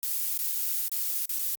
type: noise with dropouts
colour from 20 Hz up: violet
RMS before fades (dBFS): -29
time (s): 0.03-1.55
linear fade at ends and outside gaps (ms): 0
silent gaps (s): 0.376-0.39 / 0.882-0.918 / 1.256-1.293 / 1.389-1.393
effects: Opus 48 kbps